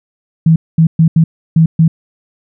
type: tone bursts at uneven times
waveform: sine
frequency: 162.2 Hz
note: E3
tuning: 28 cents flat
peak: -4 dBFS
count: 6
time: 0.46-0.56 / 0.78-0.87 / 0.99-1.08 / 1.16-1.24 / 1.56-1.66 / 1.79-1.88 s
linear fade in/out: 5 ms
effects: none